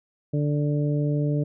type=harmonic tone; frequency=146.83 Hz; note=D3; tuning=in tune; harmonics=1 / 2 / 3 / 4; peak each=-22 / -28 / -32 / -34 dBFS; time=0.33-1.44 s; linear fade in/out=10 ms; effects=none